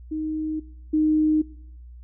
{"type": "tone pair in turn", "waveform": "sine", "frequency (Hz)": [311.1, 308.8], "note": ["D#4", "D#4"], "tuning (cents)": [0, -13], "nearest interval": "unison", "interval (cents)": 13, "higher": "first", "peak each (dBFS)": [-25, -17], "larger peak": "second", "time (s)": [[0.11, 0.6], [0.93, 1.42]], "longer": "neither", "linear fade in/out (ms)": 10, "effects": ["noise-tail reverb RT60 0.9 s tail -23 dB re dry", "added 60 Hz sine -40 dBFS peak until 2.03 s"]}